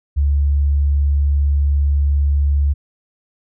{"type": "tone", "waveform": "sine", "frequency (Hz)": 71.3, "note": "C#2", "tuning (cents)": 49, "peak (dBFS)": -12, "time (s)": [0.16, 2.74], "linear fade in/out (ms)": 20, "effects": []}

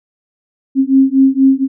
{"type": "beating tone pair", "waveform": "sine", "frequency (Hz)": [265.9, 270.1], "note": ["C4", "C#4"], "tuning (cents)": [28, -45], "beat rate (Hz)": 4.2, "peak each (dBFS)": -10, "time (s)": [0.75, 1.68], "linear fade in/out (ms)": 50, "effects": []}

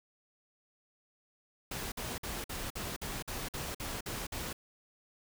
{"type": "noise bursts", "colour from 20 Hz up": "pink", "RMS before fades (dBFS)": -39, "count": 11, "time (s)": [1.71, 4.53], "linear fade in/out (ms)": 5, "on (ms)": 210, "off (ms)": 51, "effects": []}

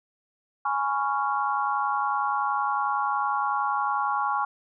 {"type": "chord", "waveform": "sine", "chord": "C# dominant seventh", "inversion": "second", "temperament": "just", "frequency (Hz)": [831.5, 997.9, 1108.7, 1385.9], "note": ["G#5", "B5", "C#6", "E#6"], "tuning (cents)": [2, 18, 0, -14], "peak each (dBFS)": [-27, -33, -27, -31], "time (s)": [0.65, 4.45], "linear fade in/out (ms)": 5, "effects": []}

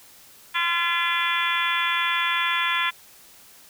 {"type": "harmonic tone with a mistuned harmonic", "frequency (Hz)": 342.6, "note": "F4", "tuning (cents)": -33, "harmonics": [3, 4, 5, 6, 7, 8, 9, 10], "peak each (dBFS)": [-27, -29, -28, -29, -28, -34, -35, -29], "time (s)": [0.54, 2.91], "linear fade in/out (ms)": 20, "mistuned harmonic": 6, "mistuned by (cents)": -17, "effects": ["white hiss -50 dBFS RMS until 3.69 s"]}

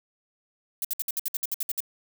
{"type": "noise bursts", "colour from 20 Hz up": "violet", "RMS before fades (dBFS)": -28, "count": 12, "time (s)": [0.82, 1.804], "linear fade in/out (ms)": 2, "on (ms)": 27, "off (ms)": 60, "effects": []}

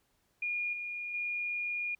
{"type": "tone with level steps", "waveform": "sine", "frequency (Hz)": 2429, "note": "D#7", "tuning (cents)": -42, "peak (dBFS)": [-31, -36, -32], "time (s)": [0.42, 1.95], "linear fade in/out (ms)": 5, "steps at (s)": [0.73, 1.14], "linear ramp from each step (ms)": 2, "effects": ["pink hiss -74 dBFS RMS until 1.99 s"]}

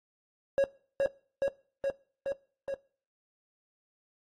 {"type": "tone with echo", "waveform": "triangle", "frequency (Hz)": 550, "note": "C#5", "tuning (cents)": -14, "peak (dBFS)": -20, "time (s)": [0.58, 0.64], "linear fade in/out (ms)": 0, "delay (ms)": 420, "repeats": 5, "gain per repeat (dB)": -2, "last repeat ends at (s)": 2.74, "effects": ["noise-tail reverb RT60 0.5 s tail -22 dB re dry", "AAC 32 kbps"]}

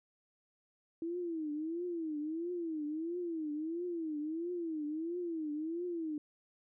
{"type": "tone with vibrato", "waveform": "sine", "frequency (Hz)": 324.8, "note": "E4", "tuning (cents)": -26, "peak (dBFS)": -35, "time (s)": [1.02, 6.18], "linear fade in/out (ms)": 2, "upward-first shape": "triangle", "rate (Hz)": 1.5, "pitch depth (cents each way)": 180, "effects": []}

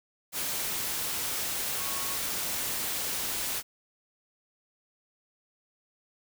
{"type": "tone in noise", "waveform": "sine", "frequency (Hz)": 1103, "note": "C#6", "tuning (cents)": -9, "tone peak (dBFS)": -42, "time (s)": [1.76, 2.18], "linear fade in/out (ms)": 50, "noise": "white", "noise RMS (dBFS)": -32, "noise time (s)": [0.32, 3.63], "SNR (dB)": -13, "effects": []}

